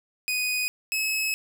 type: tone pair in turn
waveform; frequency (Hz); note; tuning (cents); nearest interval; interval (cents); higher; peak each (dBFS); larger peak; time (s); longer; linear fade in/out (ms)
sawtooth; 2489 / 2578; D#7 / E7; 0 / -39; minor second; 61; second; -21; neither; 0.28-0.68 / 0.92-1.34; second; 0
effects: none